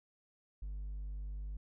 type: tone with hard clipping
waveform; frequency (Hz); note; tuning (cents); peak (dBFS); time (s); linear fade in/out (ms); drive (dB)
sine; 50.1; G1; +38; -40; 0.62-1.57; 5; 2
effects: none